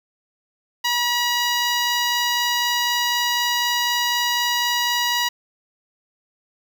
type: tone with notch filter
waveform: 10% pulse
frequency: 964 Hz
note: B5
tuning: 42 cents flat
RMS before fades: -21 dBFS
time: 0.84-5.29 s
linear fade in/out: 10 ms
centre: 9900 Hz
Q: 1
effects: 8-bit